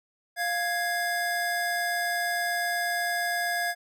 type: tone pair together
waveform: square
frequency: 699.3 / 1661.2 Hz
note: F5 / G#6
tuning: +2 / 0 cents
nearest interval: octave + minor third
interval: 1498 cents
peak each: -30 / -29 dBFS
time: 0.36-3.75 s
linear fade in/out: 50 ms
effects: none